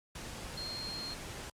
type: tone in noise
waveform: sine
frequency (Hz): 4219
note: C8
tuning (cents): +14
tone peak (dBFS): -39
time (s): 0.57-1.14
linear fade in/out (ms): 5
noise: pink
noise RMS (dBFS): -44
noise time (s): 0.15-1.5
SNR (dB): +2
effects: low-pass 10000 Hz 12 dB/octave + Opus 48 kbps